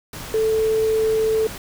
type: tone in noise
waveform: sine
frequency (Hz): 440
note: A4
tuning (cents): 0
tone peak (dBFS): -16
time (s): 0.34-1.47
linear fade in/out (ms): 2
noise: pink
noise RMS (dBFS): -34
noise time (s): 0.13-1.58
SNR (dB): +15
effects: none